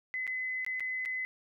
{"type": "tone with dropouts", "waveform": "sine", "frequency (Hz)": 2027, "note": "B6", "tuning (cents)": 45, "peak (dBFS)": -32, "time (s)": [0.14, 1.25], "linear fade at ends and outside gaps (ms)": 0, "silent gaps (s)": [[0.268, 0.276], [0.648, 0.664], [0.797, 0.805], [1.052, 1.058]], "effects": []}